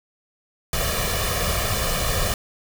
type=noise with comb filter; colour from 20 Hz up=pink; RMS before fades=-23 dBFS; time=0.73-2.34 s; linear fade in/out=2 ms; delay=1.7 ms; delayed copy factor=+0.75; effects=none